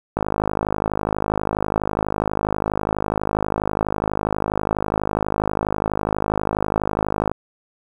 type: click train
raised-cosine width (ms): 1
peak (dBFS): -6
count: 374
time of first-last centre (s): 0.17-7.316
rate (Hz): 52.2
effects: 7-bit